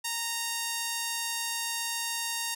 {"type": "tone", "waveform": "5% pulse", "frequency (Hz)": 927, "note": "A#5", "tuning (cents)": -10, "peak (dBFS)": -18, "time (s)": [0.04, 2.55], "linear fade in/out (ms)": 10, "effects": []}